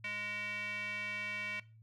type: tone with band-pass filter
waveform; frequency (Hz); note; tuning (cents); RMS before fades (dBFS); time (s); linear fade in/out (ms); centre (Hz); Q
square; 207.7; G#3; 0; -40; 0.04-1.6; 5; 2300; 6
effects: noise-tail reverb RT60 0.3 s tail -18 dB re dry + added 111 Hz sine -56 dBFS peak until 1.82 s